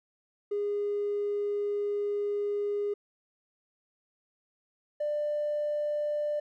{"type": "tone pair in turn", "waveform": "triangle", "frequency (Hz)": [410, 593.7], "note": ["G#4", "D5"], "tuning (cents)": [-22, 19], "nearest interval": "tritone", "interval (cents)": 641, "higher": "second", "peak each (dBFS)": -24, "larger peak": "neither", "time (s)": [[0.51, 2.94], [5, 6.4]], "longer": "first", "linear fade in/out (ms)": 10, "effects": ["tanh soft clip ceiling -25 dBFS"]}